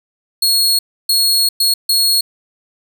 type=tone bursts at uneven times; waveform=sawtooth; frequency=4319 Hz; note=C#8; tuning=46 cents flat; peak=-8 dBFS; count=4; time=0.42-0.79 / 1.09-1.49 / 1.6-1.74 / 1.89-2.21 s; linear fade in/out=5 ms; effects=none